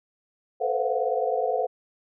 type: tone cluster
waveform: sine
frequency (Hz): 441.6 / 501 / 520 / 685 / 735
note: A4 / B4 / C5 / F5 / F#5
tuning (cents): +6 / +25 / -11 / -34 / -12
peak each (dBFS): -29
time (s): 0.6-1.67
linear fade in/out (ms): 20
effects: none